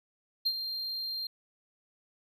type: tone with ADSR envelope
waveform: triangle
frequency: 4186 Hz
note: C8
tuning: in tune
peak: -23 dBFS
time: 0.45-1.27 s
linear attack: 15 ms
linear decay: 59 ms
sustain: -9 dB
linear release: 4 ms
effects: none